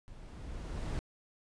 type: noise with level ramp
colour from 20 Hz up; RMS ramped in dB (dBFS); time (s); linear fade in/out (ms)
brown; -51 to -34; 0.08-0.99; 0
effects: resampled to 22050 Hz